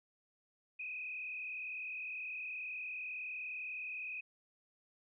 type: tone with frequency modulation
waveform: sine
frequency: 2509 Hz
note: D#7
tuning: 14 cents sharp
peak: -40 dBFS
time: 0.79-4.21 s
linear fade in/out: 10 ms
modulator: 39.6 Hz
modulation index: 1.9
effects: none